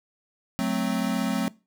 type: chord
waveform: square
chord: F# diminished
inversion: none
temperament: equal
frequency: 185 / 220 / 261.6 Hz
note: F#3 / A3 / C4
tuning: 0 / 0 / 0 cents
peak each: -29 dBFS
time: 0.59-1.48 s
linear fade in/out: 0 ms
effects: noise-tail reverb RT60 0.3 s tail -22 dB re dry